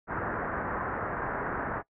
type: low-pass noise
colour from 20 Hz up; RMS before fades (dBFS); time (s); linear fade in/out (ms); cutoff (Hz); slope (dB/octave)
white; -33; 0.07-1.83; 50; 1700; 48
effects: noise-tail reverb RT60 0.1 s tail -21 dB re dry